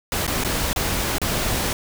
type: noise with dropouts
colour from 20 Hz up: pink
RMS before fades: -23 dBFS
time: 0.12-1.73 s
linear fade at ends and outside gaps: 1 ms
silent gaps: 0.267-0.277 / 0.438-0.447 / 0.731-0.761 / 1.183-1.216 s
effects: none